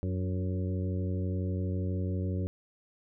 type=harmonic tone with a mistuned harmonic; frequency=92.2 Hz; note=F#2; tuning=6 cents flat; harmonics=1 / 2 / 3 / 4 / 5 / 6; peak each=-30 / -36 / -40 / -42 / -44 / -46 dBFS; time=0.03-2.47 s; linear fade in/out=0 ms; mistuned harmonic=3; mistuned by=+40 cents; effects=none